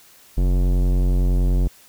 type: tone with tanh clipping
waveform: sine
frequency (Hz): 45.39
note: F#1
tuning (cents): -32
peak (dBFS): -17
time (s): 0.37-1.68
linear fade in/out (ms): 10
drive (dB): 18
effects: white hiss -50 dBFS RMS until 1.88 s